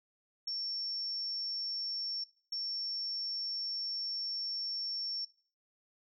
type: tone bursts at uneven times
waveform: sine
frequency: 5450 Hz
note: F8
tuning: 43 cents flat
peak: -34 dBFS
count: 2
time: 0.47-2.24 / 2.52-5.25 s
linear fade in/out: 5 ms
effects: noise-tail reverb RT60 0.5 s tail -22 dB re dry